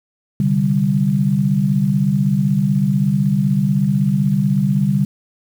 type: chord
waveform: sine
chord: C suspended second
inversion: none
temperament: equal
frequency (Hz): 130.81 / 146.83 / 196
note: C3 / D3 / G3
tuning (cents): 0 / 0 / 0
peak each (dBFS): -21 / -17 / -16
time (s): 0.4-5.05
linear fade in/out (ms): 2
effects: 7-bit